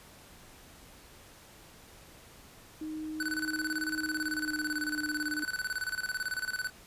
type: tone with pitch glide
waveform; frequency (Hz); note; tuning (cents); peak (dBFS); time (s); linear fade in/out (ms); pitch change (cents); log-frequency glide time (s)
sine; 311.1 to 301.9; D#4 to D4; 0 to +48; -35; 2.81-5.44; 5; -52; 4.01-4.87
type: tone with tremolo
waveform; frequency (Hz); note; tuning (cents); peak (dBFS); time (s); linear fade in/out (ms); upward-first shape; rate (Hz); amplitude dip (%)
square; 1500; F#6; +23; -31; 3.2-6.7; 2; square; 18; 80
effects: pink hiss -54 dBFS RMS until 6.86 s + resampled to 32000 Hz